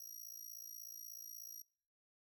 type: tone with amplitude modulation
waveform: 20% pulse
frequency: 5720 Hz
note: F8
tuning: 41 cents sharp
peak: -40 dBFS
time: 0-1.62 s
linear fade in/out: 5 ms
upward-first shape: sine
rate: 56.5 Hz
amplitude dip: 95%
effects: noise-tail reverb RT60 0.5 s tail -25 dB re dry